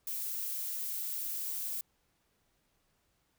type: noise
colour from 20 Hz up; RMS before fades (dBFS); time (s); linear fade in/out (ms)
violet; -37; 0.07-1.81; 2
effects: pink hiss -75 dBFS RMS until 3.38 s